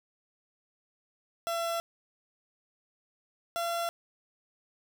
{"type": "tone pair in turn", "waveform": "30% pulse", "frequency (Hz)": [674, 681.4], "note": ["E5", "F5"], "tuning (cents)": [38, -43], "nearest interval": "unison", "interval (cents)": 19, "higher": "second", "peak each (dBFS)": -27, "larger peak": "neither", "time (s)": [[1.47, 1.8], [3.56, 3.89]], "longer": "neither", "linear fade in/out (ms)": 0, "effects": []}